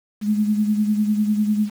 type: beating tone pair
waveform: sine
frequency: 209.9 / 219.9 Hz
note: G#3 / A3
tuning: +19 / -1 cents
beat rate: 10 Hz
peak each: -17 / -25 dBFS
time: 0.21-1.7 s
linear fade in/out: 50 ms
effects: 7-bit